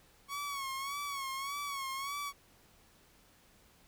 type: tone with vibrato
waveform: sawtooth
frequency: 1110 Hz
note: C#6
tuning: 2 cents sharp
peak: -33 dBFS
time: 0.28-2.33 s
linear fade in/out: 50 ms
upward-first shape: sine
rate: 1.7 Hz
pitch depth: 67 cents each way
effects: pink hiss -64 dBFS RMS until 3.87 s